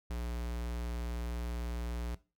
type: tone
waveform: square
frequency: 59.2 Hz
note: A#1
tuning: 27 cents sharp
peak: -36 dBFS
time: 0.1-2.15 s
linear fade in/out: 5 ms
effects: noise-tail reverb RT60 0.3 s tail -18 dB re dry